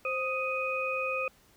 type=tone cluster; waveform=sine; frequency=525 / 1248 / 2496 Hz; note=C5 / D#6 / D#7; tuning=+6 / +5 / +5 cents; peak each=-33 / -35 / -32 dBFS; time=0.05-1.28 s; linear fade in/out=2 ms; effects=pink hiss -62 dBFS RMS until 1.56 s